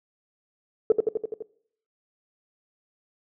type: tone with echo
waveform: sine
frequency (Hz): 440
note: A4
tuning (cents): 0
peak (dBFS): -12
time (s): 0.9-0.92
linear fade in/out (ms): 2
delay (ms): 84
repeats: 6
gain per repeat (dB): -3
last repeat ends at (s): 1.424
effects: noise-tail reverb RT60 0.6 s tail -20 dB re dry + tanh soft clip ceiling -8 dBFS